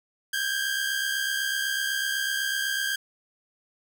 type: tone pair together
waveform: sawtooth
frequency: 1568 / 1636 Hz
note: G6 / G#6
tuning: 0 / -26 cents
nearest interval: minor second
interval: 74 cents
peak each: -25 dBFS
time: 0.33-2.96 s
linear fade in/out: 5 ms
effects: none